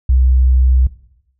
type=tone; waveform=sine; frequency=63.8 Hz; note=C2; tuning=43 cents flat; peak=-8 dBFS; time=0.09-0.87 s; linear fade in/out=5 ms; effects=noise-tail reverb RT60 0.8 s tail -17 dB re dry